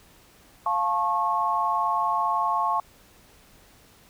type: chord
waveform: sine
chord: F augmented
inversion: none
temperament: just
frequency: 698.5 / 873.1 / 1091.3 Hz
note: F5 / A5 / C#6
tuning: 0 / -14 / -27 cents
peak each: -29 / -26 / -24 dBFS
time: 0.66-2.8 s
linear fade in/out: 2 ms
effects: pink hiss -55 dBFS RMS until 4.09 s